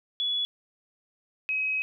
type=tone pair in turn; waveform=sine; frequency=3401 / 2543 Hz; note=G#7 / D#7; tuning=+40 / +37 cents; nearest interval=perfect fourth; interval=503 cents; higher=first; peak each=-25 dBFS; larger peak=neither; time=0.2-0.45 / 1.49-1.82 s; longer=second; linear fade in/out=0 ms; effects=none